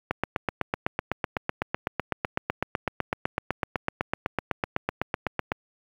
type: click train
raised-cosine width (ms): 0.5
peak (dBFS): -9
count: 44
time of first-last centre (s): 0.11-5.519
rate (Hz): 7.95
effects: high-pass 60 Hz 12 dB/octave + 8-bit